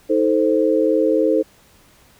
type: chord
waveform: sine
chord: A diminished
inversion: second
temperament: equal with one note detuned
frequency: 316.6 / 440 / 523.3 Hz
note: Eb4 / A4 / C5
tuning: +30 / 0 / 0 cents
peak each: -18 dBFS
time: 0.09-1.43 s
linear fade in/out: 20 ms
effects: pink hiss -52 dBFS RMS until 2.19 s